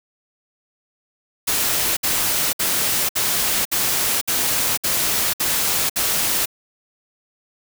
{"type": "noise bursts", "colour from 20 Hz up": "white", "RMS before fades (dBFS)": -20, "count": 9, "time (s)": [1.47, 6.458], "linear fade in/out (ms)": 10, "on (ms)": 500, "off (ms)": 61, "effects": []}